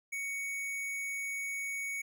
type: tone with hard clipping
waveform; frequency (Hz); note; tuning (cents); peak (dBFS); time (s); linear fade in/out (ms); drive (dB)
sine; 2231; C#7; +11; -36; 0.12-2.02; 10; 16
effects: none